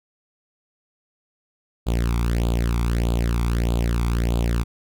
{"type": "tone with flanger", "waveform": "sawtooth", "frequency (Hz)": 58.27, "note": "A#1", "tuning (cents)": 0, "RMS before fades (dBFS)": -21, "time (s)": [1.86, 4.64], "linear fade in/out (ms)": 20, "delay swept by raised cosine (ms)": [0.26, 0.88], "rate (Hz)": 1.6, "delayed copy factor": 0.8, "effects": []}